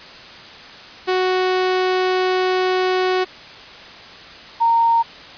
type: tone pair in turn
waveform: sawtooth / sine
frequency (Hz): 370 / 923.2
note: F#4 / A#5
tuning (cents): 0 / -17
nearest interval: octave + major third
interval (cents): 1583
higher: second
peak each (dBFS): -12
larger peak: neither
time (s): 1.07-3.25 / 4.6-5.03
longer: first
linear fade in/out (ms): 20
effects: white hiss -38 dBFS RMS until 5.37 s + resampled to 11025 Hz